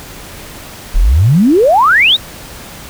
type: exponential sweep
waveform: sine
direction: up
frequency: 32.46 to 3959 Hz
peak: -5 dBFS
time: 0.94-2.17 s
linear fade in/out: 20 ms
effects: pink hiss -31 dBFS RMS until 2.89 s